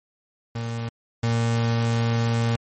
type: tone pair in turn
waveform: 35% pulse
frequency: 115.9 / 115.9 Hz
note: A#2 / A#2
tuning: -10 / -10 cents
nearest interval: unison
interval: 0 cents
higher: neither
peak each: -25 / -18 dBFS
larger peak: second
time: 0.55-0.89 / 1.23-2.56 s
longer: second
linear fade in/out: 5 ms
effects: MP3 32 kbps